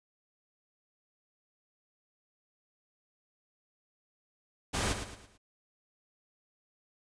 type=noise with echo; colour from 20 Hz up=pink; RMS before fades=-31 dBFS; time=4.73-4.94 s; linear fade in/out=20 ms; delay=110 ms; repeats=4; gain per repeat=-8 dB; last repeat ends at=5.38 s; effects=resampled to 22050 Hz